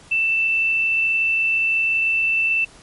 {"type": "tone", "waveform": "sine", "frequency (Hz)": 2663, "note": "E7", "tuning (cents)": 17, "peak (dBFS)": -16, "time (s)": [0.11, 2.65], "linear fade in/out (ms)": 10, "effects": ["pink hiss -47 dBFS RMS until 2.82 s", "MP3 48 kbps"]}